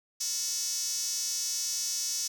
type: tone with high-pass filter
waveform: square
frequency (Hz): 200.4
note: G3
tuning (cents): +38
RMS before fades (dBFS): -32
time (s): 0.2-2.28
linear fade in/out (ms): 10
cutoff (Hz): 5800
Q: 4.6
effects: none